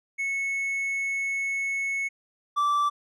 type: tone pair in turn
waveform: triangle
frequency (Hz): 2200 / 1165.4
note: C#7 / D6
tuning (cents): -14 / -14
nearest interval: major seventh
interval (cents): 1100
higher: first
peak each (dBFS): -24 / -19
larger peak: second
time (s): 0.18-2.09 / 2.56-2.9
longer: first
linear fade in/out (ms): 20
effects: resampled to 32000 Hz